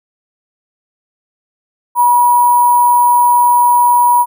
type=tone with sample-and-hold; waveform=sine; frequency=968 Hz; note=B5; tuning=35 cents flat; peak=-6 dBFS; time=1.95-4.26 s; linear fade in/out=50 ms; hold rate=11025 Hz; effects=none